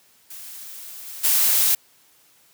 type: noise with level steps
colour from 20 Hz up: blue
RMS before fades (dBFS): -38 / -36 / -18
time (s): 0.3-1.75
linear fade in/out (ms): 5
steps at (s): 1.05 / 1.23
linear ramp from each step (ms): 20
effects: white hiss -57 dBFS RMS until 2.53 s + high-pass 80 Hz 12 dB/octave